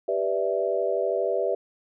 sine chord, E minor seventh, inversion first, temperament equal, 392 / 493.9 / 587.3 / 659.3 Hz, G4 / B4 / D5 / E5, 0 / 0 / 0 / 0 cents, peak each -28 dBFS, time 0.08-1.55 s, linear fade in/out 5 ms, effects none

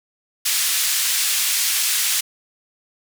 white band-pass noise, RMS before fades -20 dBFS, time 0.45-2.21 s, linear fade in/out 10 ms, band 2000 to 12000 Hz, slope 12 dB/octave, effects none

